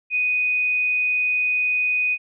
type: tone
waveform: sine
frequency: 2489 Hz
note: D#7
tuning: in tune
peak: -18 dBFS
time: 0.1-2.18 s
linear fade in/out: 50 ms
effects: none